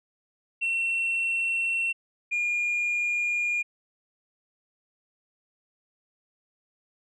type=tone pair in turn; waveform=sine; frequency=2712 / 2422 Hz; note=E7 / D#7; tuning=+49 / -47 cents; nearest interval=major second; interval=196 cents; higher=first; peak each=-22 dBFS; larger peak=neither; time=0.61-1.93 / 2.31-3.63 s; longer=neither; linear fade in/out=20 ms; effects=tanh soft clip ceiling -22 dBFS

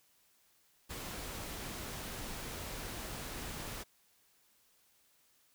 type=noise; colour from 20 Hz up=pink; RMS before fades=-43 dBFS; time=0.89-3.84 s; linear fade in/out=20 ms; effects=white hiss -70 dBFS RMS until 5.54 s

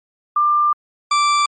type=tone pair in turn; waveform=sine / 40% pulse; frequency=1191 / 1169.9 Hz; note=D6 / D6; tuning=+24 / -7 cents; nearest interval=unison; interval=31 cents; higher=first; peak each=-12 dBFS; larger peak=neither; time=0.36-0.73 / 1.11-1.46 s; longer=first; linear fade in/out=5 ms; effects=MP3 32 kbps

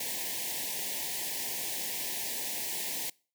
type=band-stop noise; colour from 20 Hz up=white; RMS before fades=-35 dBFS; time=0-3.1 s; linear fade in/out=5 ms; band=1000 to 1700 Hz; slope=96 dB/octave; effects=noise-tail reverb RT60 0.4 s tail -25 dB re dry + high-pass 150 Hz 12 dB/octave

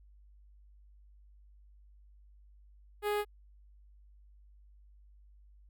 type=tone with notch filter; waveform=sawtooth; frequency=415.3 Hz; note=G#4; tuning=in tune; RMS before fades=-32 dBFS; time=3.02-3.25 s; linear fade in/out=50 ms; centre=6100 Hz; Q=0.66; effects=added 50 Hz sine -56 dBFS peak until 5.69 s

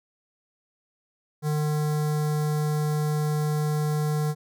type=tone with notch filter; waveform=square; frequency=151 Hz; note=D3; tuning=48 cents sharp; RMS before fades=-25 dBFS; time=1.42-4.35 s; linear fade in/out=50 ms; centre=2700 Hz; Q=0.81; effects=none

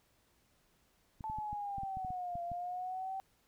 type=clicks; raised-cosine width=5 ms; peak=-34 dBFS; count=11; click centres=1.208 / 1.299 / 1.386 / 1.53 / 1.783 / 1.834 / 1.971 / 2.048 / 2.105 / 2.355 / 2.517 s
type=linear two-way sweep; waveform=sine; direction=down then up; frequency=880 to 688 to 774 Hz; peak=-37 dBFS; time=1.24-3.2 s; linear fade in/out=0 ms; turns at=2.42 s
effects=pink hiss -72 dBFS RMS until 3.47 s

